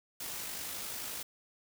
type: noise with amplitude modulation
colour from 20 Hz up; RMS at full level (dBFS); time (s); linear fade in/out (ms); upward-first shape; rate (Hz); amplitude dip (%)
white; -39; 0.2-1.23; 5; sine; 51.5; 30
effects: none